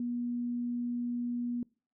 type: tone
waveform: sine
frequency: 241.3 Hz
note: B3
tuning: 40 cents flat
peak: -31 dBFS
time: 0-1.63 s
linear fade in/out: 2 ms
effects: noise-tail reverb RT60 0.4 s tail -25 dB re dry